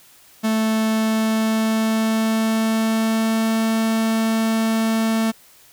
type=tone with pitch glide; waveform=45% pulse; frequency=220 to 223.2 Hz; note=A3 to A3; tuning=0 to +25 cents; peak=-17 dBFS; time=0.43-5.32 s; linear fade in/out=20 ms; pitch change=+25 cents; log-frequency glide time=0.9-3.55 s; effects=white hiss -50 dBFS RMS until 5.72 s